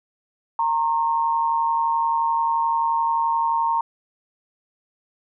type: tone pair together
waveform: sine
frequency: 923.5 / 1075 Hz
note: A#5 / C6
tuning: -16 / +47 cents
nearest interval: minor third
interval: 263 cents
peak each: -19 / -25 dBFS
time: 0.59-3.81 s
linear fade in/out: 2 ms
effects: none